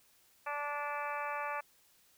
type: harmonic tone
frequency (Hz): 291.2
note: D4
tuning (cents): -15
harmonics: 2 / 3 / 4 / 5 / 6 / 7 / 8 / 9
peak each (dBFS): -43 / -40 / -40 / -45 / -45 / -52 / -46 / -49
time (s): 0.46-1.61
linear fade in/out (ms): 10
effects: white hiss -67 dBFS RMS until 2.17 s